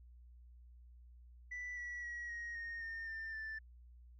sine tone with pitch steps, 1975.5 / 1943.8 / 1912.6 / 1881.9 / 1851.7 / 1822 / 1792.8 / 1764 Hz, B6 / B6 / A#6 / A#6 / A#6 / A#6 / A6 / A6, 0 / -28 / +44 / +16 / -12 / -40 / +32 / +4 cents, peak -40 dBFS, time 1.51-3.59 s, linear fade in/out 10 ms, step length 260 ms, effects tanh soft clip ceiling -40 dBFS + added 60 Hz sine -56 dBFS peak until 4.19 s

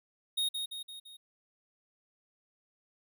square tone with echo, 3729 Hz, A#7, in tune, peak -29 dBFS, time 0.37-0.49 s, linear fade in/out 10 ms, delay 170 ms, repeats 4, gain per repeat -5 dB, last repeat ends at 1.17 s, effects none

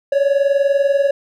triangle tone pair together, 554.4 / 574.7 Hz, C#5 / D5, 0 / -38 cents, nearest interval minor second, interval 62 cents, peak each -12 / -16 dBFS, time 0.12-1.11 s, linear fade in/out 5 ms, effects none

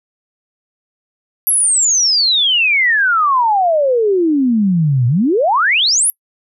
sine exponential two-way sweep, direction down then up, 11620 to 116.4 to 11620 Hz, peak -10 dBFS, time 1.47-6.1 s, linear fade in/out 0 ms, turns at 5.07 s, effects noise-tail reverb RT60 0.1 s tail -26 dB re dry

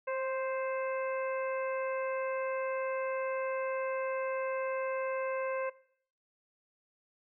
harmonic tone with a mistuned harmonic, 523.3 Hz, C5, in tune, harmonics 1 / 2 / 3 / 4 / 5, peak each -33 / -39 / -43 / -45 / -47 dBFS, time 0.07-5.7 s, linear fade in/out 10 ms, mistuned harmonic 1, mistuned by +18 cents, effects noise-tail reverb RT60 0.6 s tail -20 dB re dry

